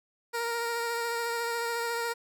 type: tone with vibrato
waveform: 15% pulse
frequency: 467.4 Hz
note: A#4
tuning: 5 cents sharp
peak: -23 dBFS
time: 0.33-2.14 s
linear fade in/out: 20 ms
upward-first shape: sine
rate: 14 Hz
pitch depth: 18 cents each way
effects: none